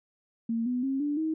sine tone with pitch steps, 229 / 248.3 / 269.2 / 291.9 / 316.5 Hz, A#3 / B3 / C4 / D4 / D#4, -31 / +9 / +49 / -10 / +30 cents, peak -26 dBFS, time 0.49-1.34 s, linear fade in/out 5 ms, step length 170 ms, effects none

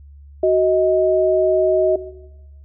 sine tone pair together, 372.8 / 630 Hz, F#4 / D#5, +13 / +21 cents, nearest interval major sixth, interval 908 cents, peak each -15 dBFS, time 0.43-1.96 s, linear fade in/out 5 ms, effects noise-tail reverb RT60 1.0 s tail -17 dB re dry + added 71 Hz sine -39 dBFS peak until 2.64 s

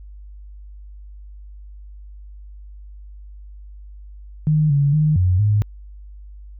sine tone with pitch steps, 153.4 / 142 / 153 / 91.1 / 104.5 Hz, D#3 / C#3 / D#3 / F#2 / G#2, -24 / +42 / -29 / -26 / +11 cents, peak -13 dBFS, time 4.47-5.62 s, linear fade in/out 0 ms, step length 230 ms, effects added 50 Hz sine -36 dBFS peak until 6.59 s

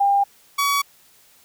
sine / sawtooth tone pair in turn, 800 / 1131.4 Hz, G5 / C#6, +35 / +35 cents, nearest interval tritone, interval 600 cents, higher second, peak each -14 dBFS, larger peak neither, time 0-0.24 / 0.58-0.82 s, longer neither, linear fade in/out 10 ms, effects white hiss -54 dBFS RMS until 1.44 s

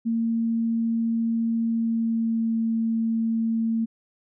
sine tone with pitch glide, 228.6 to 226.2 Hz, A#3 to A3, -34 to +48 cents, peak -21 dBFS, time 0.05-3.86 s, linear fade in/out 20 ms, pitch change -18 cents, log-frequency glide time 1.67-2.59 s, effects none

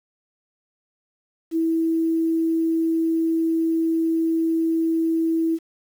sine tone with quantisation, 326.7 Hz, E4, 15 cents flat, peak -18 dBFS, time 1.51-5.59 s, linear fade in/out 50 ms, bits 8, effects none

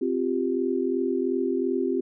sine chord, C suspended fourth, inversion none, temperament equal, 261.6 / 349.2 / 392 Hz, C4 / F4 / G4, 0 / 0 / 0 cents, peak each -27 dBFS, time 0.01-2.01 s, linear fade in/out 10 ms, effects none

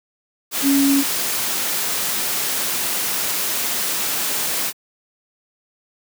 sine tone in noise, 277.2 Hz, C#4, in tune, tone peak -13 dBFS, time 0.62-1.04 s, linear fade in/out 50 ms, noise white, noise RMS -22 dBFS, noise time 0.51-4.73 s, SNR +6 dB, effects high-pass 150 Hz 12 dB/octave

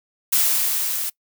blue noise with level ramp, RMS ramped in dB -17 to -26 dBFS, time 0.32-1.1 s, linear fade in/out 10 ms, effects noise-tail reverb RT60 0.1 s tail -23 dB re dry

